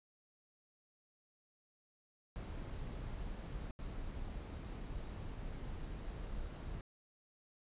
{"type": "noise bursts at uneven times", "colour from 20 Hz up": "brown", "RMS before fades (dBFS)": -44, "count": 2, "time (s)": [[2.36, 3.71], [3.79, 6.81]], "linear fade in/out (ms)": 0, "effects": ["resampled to 8000 Hz"]}